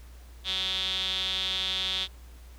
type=tone with band-pass filter; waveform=sawtooth; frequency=188.2 Hz; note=F#3; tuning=30 cents sharp; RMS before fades=-30 dBFS; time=0.44-2.08 s; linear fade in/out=50 ms; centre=3500 Hz; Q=9.6; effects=added 60 Hz sine -45 dBFS peak until 2.58 s + pink hiss -57 dBFS RMS until 2.58 s